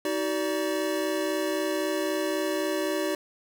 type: tone cluster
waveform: square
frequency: 315.1 / 378.9 / 582 Hz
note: D#4 / F#4 / D5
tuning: +22 / +41 / -16 cents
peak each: -31 dBFS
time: 0.05-3.15 s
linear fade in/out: 2 ms
effects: none